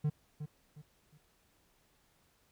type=tone with echo; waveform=triangle; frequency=150 Hz; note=D3; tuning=37 cents sharp; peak=-26 dBFS; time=0.04-0.1 s; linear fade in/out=10 ms; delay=360 ms; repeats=3; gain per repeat=-10 dB; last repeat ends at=1.18 s; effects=pink hiss -71 dBFS RMS until 2.51 s